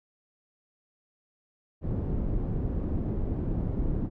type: low-pass noise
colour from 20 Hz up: pink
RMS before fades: -29 dBFS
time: 1.81-4.1 s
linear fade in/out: 50 ms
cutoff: 300 Hz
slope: 12 dB/octave
effects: none

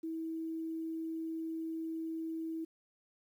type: tone with quantisation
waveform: sine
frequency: 324.2 Hz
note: E4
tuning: 29 cents flat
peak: -36 dBFS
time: 0.03-2.65 s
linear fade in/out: 10 ms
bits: 11
effects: none

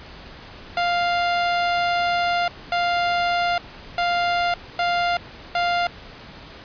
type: tone bursts at uneven times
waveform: sawtooth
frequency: 698.5 Hz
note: F5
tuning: in tune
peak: -15 dBFS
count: 5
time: 0.77-2.48 / 2.72-3.58 / 3.98-4.54 / 4.79-5.17 / 5.55-5.87 s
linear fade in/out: 2 ms
effects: pink hiss -41 dBFS RMS until 6.64 s + resampled to 11025 Hz

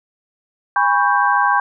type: tone cluster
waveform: sine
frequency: 817 / 993 / 1106 / 1572 Hz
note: G#5 / B5 / C#6 / G6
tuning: -29 / +9 / -4 / +4 cents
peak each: -18 dBFS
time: 0.76-1.6 s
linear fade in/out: 2 ms
effects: none

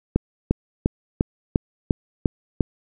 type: click train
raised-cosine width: 3 ms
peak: -4 dBFS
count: 8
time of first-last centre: 0.16-2.608 s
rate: 2.86 Hz
effects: none

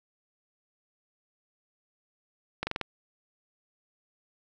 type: slowing click train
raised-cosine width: 0.3 ms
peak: -14 dBFS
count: 5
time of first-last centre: 2.63-2.813 s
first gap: 40 ms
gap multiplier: 1.09
effects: none

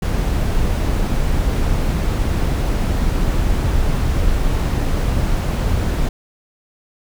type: noise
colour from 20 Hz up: brown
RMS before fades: -17 dBFS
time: 0.02-6.09 s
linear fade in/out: 5 ms
effects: none

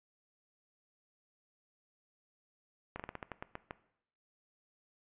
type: slowing click train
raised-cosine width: 0.5 ms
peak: -25 dBFS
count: 10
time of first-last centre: 2.96-3.709 s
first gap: 36 ms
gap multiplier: 1.2
effects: noise-tail reverb RT60 0.7 s tail -17 dB re dry + resampled to 8000 Hz

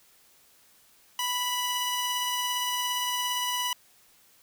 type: tone pair together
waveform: sawtooth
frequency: 987.8 / 2946 Hz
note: B5 / F#7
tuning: 0 / -8 cents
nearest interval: octave + perfect fifth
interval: 1892 cents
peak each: -26 / -27 dBFS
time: 1.19-3.73 s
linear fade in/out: 2 ms
effects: white hiss -60 dBFS RMS until 4.42 s

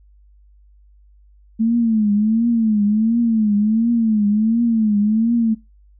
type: tone with vibrato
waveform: sine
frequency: 220 Hz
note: A3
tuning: in tune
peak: -13 dBFS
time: 1.59-5.55 s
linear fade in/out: 20 ms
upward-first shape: triangle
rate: 1.4 Hz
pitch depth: 140 cents each way
effects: noise-tail reverb RT60 0.2 s tail -22 dB re dry + added 50 Hz sine -47 dBFS peak until 5.99 s

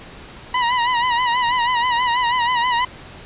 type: tone with vibrato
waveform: sawtooth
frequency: 973 Hz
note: B5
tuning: 26 cents flat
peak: -12 dBFS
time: 0.54-2.85 s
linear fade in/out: 5 ms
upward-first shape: sine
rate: 6.2 Hz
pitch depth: 74 cents each way
effects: pink hiss -39 dBFS RMS until 3.25 s + resampled to 8000 Hz

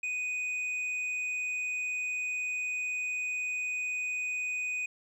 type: tone with hard clipping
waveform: sine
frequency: 2489 Hz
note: D#7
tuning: in tune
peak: -32 dBFS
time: 0.03-4.86 s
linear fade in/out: 5 ms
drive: 4 dB
effects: none

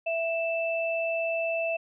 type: tone pair together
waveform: sine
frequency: 661 / 2644 Hz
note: E5 / E7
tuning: +5 / +5 cents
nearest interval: 2 octaves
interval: 2400 cents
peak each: -27 / -31 dBFS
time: 0.06-1.77 s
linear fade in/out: 10 ms
effects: none

